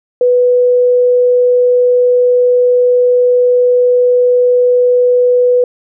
sine tone, 493.9 Hz, B4, in tune, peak -6 dBFS, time 0.21-5.64 s, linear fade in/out 2 ms, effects none

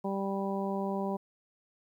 harmonic tone, 196 Hz, G3, in tune, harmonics 1 / 2 / 3 / 4 / 5, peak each -33 / -36 / -38 / -39 / -40 dBFS, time 0.04-1.17 s, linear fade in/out 10 ms, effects 11-bit

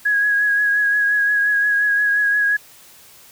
sine tone with vibrato, 1661.2 Hz, G#6, in tune, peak -14 dBFS, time 0.05-2.57 s, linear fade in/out 10 ms, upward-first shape triangle, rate 5.7 Hz, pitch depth 31 cents each way, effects white hiss -46 dBFS RMS until 3.31 s

